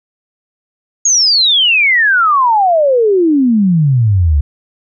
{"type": "exponential sweep", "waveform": "sine", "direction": "down", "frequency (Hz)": [6740, 68.5], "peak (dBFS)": -7, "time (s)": [1.05, 4.41], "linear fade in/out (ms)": 5, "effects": []}